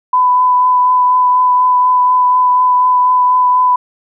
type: tone with vibrato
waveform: sine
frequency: 1000 Hz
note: B5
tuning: 21 cents sharp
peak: -7 dBFS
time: 0.13-3.76 s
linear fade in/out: 5 ms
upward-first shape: triangle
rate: 4.1 Hz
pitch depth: 14 cents each way
effects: none